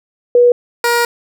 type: tone pair in turn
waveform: sine / 15% pulse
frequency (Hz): 485.7 / 474.3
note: B4 / A#4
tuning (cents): -29 / +30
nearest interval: unison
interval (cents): 41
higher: first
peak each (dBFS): -5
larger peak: neither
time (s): 0.35-0.52 / 0.84-1.05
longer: second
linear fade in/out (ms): 2
effects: none